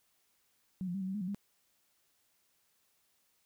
sine tone with pitch steps, 186.5 / 175.6 / 195.6 / 187 / 191.4 / 209.5 / 180.4 / 201.6 Hz, F#3 / F3 / G3 / F#3 / G3 / G#3 / F#3 / G3, +14 / +10 / -4 / +19 / -41 / +15 / -44 / +49 cents, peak -34 dBFS, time 0.81-1.346 s, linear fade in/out 0 ms, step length 67 ms, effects white hiss -74 dBFS RMS until 3.45 s

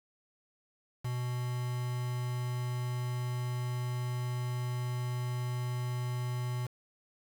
triangle tone with quantisation, 123.47 Hz, B2, in tune, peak -30 dBFS, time 1.04-6.67 s, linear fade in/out 10 ms, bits 7, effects none

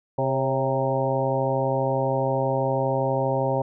harmonic tone with a mistuned harmonic, 132.4 Hz, C3, 21 cents sharp, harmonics 1 / 2 / 3 / 4 / 5 / 6 / 7, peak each -27 / -32 / -30 / -25 / -30 / -30 / -30 dBFS, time 0.18-3.62 s, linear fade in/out 5 ms, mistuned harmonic 4, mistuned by +42 cents, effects none

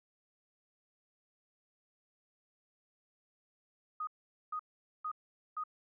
sine tone bursts, 1244.5 Hz, D#6, in tune, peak -35 dBFS, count 4, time 4-5.638 s, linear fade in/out 5 ms, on 72 ms, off 450 ms, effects none

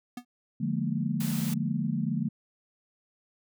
square tone with exponential decay, 245 Hz, B3, 14 cents flat, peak -33 dBFS, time 0.17-0.25 s, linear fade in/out 5 ms, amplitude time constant 17 ms
sine chord, Bb dominant seventh, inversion first, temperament equal with one note detuned, 146.83 / 174.61 / 211.5 / 233.1 Hz, D3 / F3 / Ab3 / Bb3, 0 / 0 / +32 / 0 cents, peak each -32 dBFS, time 0.6-2.29 s, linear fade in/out 10 ms
white noise, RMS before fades -39 dBFS, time 1.2-1.54 s, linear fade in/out 5 ms
effects none

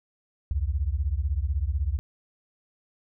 sine beating tone pair, 64.5 / 80.5 Hz, C2 / E2, -24 / -41 cents, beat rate 16 Hz, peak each -26 / -27 dBFS, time 0.51-1.99 s, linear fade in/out 0 ms, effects none

